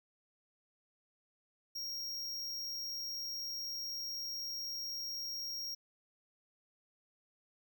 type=tone; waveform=square; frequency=5588 Hz; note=F8; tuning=in tune; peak=-39 dBFS; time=1.75-5.75 s; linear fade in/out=10 ms; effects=none